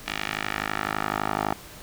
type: tone with band-pass filter sweep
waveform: 10% pulse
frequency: 51.91 Hz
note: G#1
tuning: in tune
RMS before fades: -29 dBFS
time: 0.06-1.54 s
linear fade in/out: 10 ms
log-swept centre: 2700 to 900 Hz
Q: 1.4
effects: pink hiss -44 dBFS RMS until 1.82 s